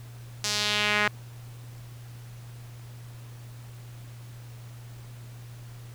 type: tone with band-pass filter sweep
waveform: sawtooth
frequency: 208.6 Hz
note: G#3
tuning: 8 cents sharp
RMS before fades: -26 dBFS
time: 0.44-1.08 s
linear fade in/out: 0 ms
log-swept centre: 5800 to 1800 Hz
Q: 1.8
effects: added 119 Hz sine -41 dBFS peak until 5.94 s + pink hiss -53 dBFS RMS until 5.94 s